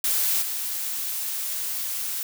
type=noise with level steps; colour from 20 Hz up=blue; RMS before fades=-23 / -29 dBFS; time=0.04-2.23 s; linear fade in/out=2 ms; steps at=0.41 s; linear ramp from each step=20 ms; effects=none